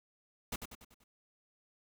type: noise with echo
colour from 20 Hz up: pink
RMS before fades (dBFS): -38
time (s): 0.52-0.56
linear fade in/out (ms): 5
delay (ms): 96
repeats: 5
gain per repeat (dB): -6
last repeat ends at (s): 1.04
effects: none